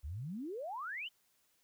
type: exponential sweep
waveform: sine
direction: up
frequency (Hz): 64.3 to 3159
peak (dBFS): -39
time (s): 0.03-1.09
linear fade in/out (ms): 20
effects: white hiss -74 dBFS RMS until 1.63 s